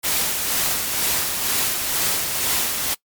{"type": "noise with tremolo", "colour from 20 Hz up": "white", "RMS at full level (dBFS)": -20, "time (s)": [0.03, 2.95], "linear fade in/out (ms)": 20, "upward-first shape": "sine", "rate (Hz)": 2.1, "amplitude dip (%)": 40, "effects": ["noise-tail reverb RT60 0.1 s tail -22 dB re dry", "MP3 96 kbps"]}